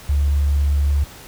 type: tone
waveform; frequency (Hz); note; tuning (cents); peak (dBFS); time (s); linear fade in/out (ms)
sine; 71.5; D2; -46; -14; 0.09-1.04; 5
effects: pink hiss -40 dBFS RMS until 1.27 s